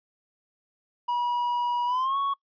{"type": "tone with pitch glide", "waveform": "triangle", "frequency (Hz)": [967, 1110.8], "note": ["B5", "C#6"], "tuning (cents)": [-37, 3], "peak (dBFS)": -22, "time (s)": [1.08, 2.34], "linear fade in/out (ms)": 10, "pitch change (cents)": 240, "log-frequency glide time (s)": [1.86, 2.17], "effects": ["noise-tail reverb RT60 0.1 s tail -24 dB re dry", "resampled to 11025 Hz"]}